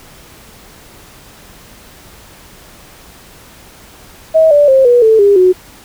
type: tone with pitch steps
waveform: sine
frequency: 640 / 583.5 / 532 / 485 / 442.2 / 403.2 / 367.6 Hz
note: D#5 / D5 / C5 / B4 / A4 / G4 / F#4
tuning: +49 / -11 / +29 / -31 / +9 / +49 / -11 cents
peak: -4 dBFS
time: 4.34-5.53 s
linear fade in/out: 20 ms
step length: 170 ms
effects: pink hiss -39 dBFS RMS until 5.84 s